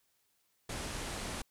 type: low-pass noise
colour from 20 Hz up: pink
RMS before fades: -40 dBFS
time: 0.69-1.42 s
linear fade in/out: 5 ms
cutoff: 11000 Hz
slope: 48 dB/octave
effects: white hiss -75 dBFS RMS until 1.5 s